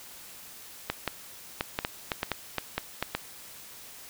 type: clicks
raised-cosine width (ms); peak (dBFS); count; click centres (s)
0.3; -11; 12; 0.9 / 1.077 / 1.609 / 1.789 / 1.849 / 2.118 / 2.231 / 2.317 / 2.583 / 2.78 / 3.026 / 3.15
effects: white hiss -47 dBFS RMS until 4.09 s